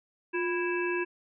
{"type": "harmonic tone with a mistuned harmonic", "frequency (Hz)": 329.6, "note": "E4", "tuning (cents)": 0, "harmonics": [1, 3, 5, 7, 8], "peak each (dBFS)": [-29, -37, -35, -43, -35], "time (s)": [0.33, 1.05], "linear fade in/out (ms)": 20, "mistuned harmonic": 1, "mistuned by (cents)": 120, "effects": []}